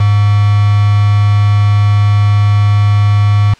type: tone with quantisation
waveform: sine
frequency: 102.9 Hz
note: G#2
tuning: 16 cents flat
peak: -6 dBFS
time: 0-3.54 s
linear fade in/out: 5 ms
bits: 3
effects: white hiss -41 dBFS RMS until 3.59 s + low-pass 4000 Hz 12 dB/octave